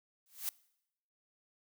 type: noise with exponential growth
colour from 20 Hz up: blue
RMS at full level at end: -33 dBFS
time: 0.26-0.49 s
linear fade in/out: 1 ms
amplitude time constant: 48 ms
effects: noise-tail reverb RT60 0.8 s tail -23 dB re dry